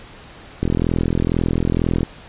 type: click train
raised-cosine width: 3 ms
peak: -5 dBFS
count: 60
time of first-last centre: 0.63-2.031 s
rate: 42.1 Hz
effects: pink hiss -41 dBFS RMS until 2.28 s + resampled to 8000 Hz